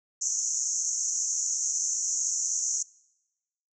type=band-pass noise; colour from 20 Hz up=pink; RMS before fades=-29 dBFS; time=0.21-2.83 s; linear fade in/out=10 ms; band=6000 to 7100 Hz; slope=96 dB/octave; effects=noise-tail reverb RT60 1.0 s tail -24 dB re dry